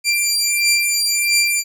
15% pulse beating tone pair, 2366 / 2367.5 Hz, D7 / D7, +12 / +13 cents, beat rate 1.5 Hz, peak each -11 dBFS, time 0.04-1.64 s, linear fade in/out 50 ms, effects none

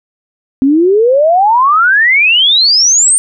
sine exponential sweep, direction up, 260 to 9020 Hz, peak -5 dBFS, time 0.62-3.18 s, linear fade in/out 0 ms, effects none

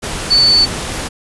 sine tone in noise, 4490 Hz, C#8, 21 cents sharp, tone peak -7 dBFS, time 0.3-0.66 s, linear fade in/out 20 ms, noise pink, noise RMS -22 dBFS, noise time 0.02-1.09 s, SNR +12 dB, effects resampled to 24000 Hz

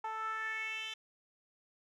10% pulse tone with band-pass filter sweep, 440 Hz, A4, in tune, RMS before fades -39 dBFS, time 0.04-0.94 s, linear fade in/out 5 ms, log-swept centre 940 to 3500 Hz, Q 4.3, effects none

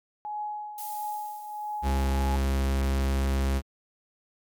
sine tone with tremolo, 841 Hz, G#5, 22 cents sharp, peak -29 dBFS, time 0.25-2.36 s, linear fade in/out 0 ms, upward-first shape triangle, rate 1.5 Hz, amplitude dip 65%
violet noise with exponential decay, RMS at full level -37 dBFS, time 0.78-2.67 s, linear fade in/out 2 ms, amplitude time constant 410 ms
45% pulse tone, 67.4 Hz, C#2, 48 cents flat, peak -23 dBFS, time 1.82-3.62 s, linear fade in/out 50 ms
effects MP3 96 kbps

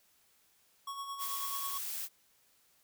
square tone with tremolo, 1108.7 Hz, C#6, in tune, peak -38 dBFS, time 0.87-1.78 s, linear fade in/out 5 ms, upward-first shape sine, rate 9.2 Hz, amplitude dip 50%
blue noise, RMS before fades -39 dBFS, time 1.18-2.09 s, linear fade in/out 50 ms
effects white hiss -69 dBFS RMS until 2.83 s

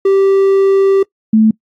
triangle / sine tone pair in turn, 390 / 218.9 Hz, G4 / A3, -9 / -9 cents, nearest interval minor seventh, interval 1000 cents, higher first, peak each -5 dBFS, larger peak neither, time 0.05-1.03 / 1.33-1.51 s, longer first, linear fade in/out 5 ms, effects noise-tail reverb RT60 0.1 s tail -23 dB re dry + AAC 64 kbps

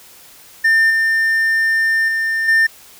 triangle tone with level steps, 1800 Hz, A6, 39 cents sharp, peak -8 / -11 / -14 / -8 dBFS, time 0.64-2.67 s, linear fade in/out 10 ms, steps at 0.9 / 2.08 / 2.48 s, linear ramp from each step 5 ms, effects white hiss -43 dBFS RMS until 2.99 s

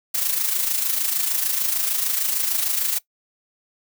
blue noise with amplitude modulation, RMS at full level -20 dBFS, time 0.14-2.99 s, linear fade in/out 10 ms, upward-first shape sine, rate 26.6 Hz, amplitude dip 55%, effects noise-tail reverb RT60 0.1 s tail -20 dB re dry

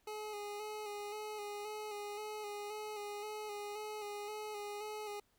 25% pulse tone with vibrato, 419.1 Hz, G#4, 16 cents sharp, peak -38 dBFS, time 0.07-5.2 s, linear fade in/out 5 ms, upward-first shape square, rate 1.9 Hz, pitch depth 28 cents each way, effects pink hiss -75 dBFS RMS until 5.38 s

